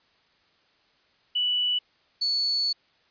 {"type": "tone pair in turn", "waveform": "sine", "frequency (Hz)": [2960, 4435], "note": ["F#7", "C#8"], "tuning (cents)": [0, 0], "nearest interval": "perfect fifth", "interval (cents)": 700, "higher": "second", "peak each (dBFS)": -22, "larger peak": "neither", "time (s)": [[1.35, 1.79], [2.21, 2.73]], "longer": "second", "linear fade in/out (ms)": 10, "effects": ["white hiss -64 dBFS RMS until 3.1 s", "resampled to 11025 Hz"]}